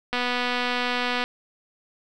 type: click train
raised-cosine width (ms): 0.3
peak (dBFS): -10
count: 274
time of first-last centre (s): 0.13-1.24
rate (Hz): 246
effects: none